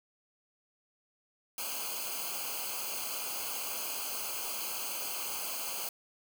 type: noise with comb filter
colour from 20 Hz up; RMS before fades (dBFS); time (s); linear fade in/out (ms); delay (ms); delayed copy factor
white; -37; 1.58-5.89; 2; 0.54; -0.95
effects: none